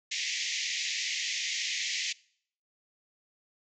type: band-pass noise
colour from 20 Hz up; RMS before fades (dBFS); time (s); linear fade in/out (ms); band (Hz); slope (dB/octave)
pink; -33; 0.11-2.13; 10; 1900 to 7100; 96
effects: noise-tail reverb RT60 0.6 s tail -23 dB re dry